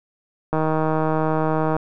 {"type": "click train", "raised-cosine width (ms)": 1, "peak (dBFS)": -8, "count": 195, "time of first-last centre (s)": [0.53, 1.766], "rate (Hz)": 157, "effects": []}